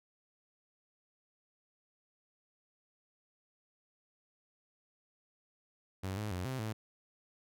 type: tone with pitch steps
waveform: sawtooth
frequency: 95.3 / 105.9 / 90.5 / 130.6 / 109.2 Hz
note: G2 / G#2 / F#2 / C3 / A2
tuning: -48 / +34 / -38 / -3 / -13 cents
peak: -32 dBFS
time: 6.03-6.73 s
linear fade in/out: 10 ms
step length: 140 ms
effects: none